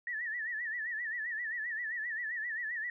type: tone with vibrato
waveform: sine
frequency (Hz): 1836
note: A#6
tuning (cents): -27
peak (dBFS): -34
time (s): 0.07-2.9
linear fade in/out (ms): 2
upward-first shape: sine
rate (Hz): 7.6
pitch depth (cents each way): 120
effects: none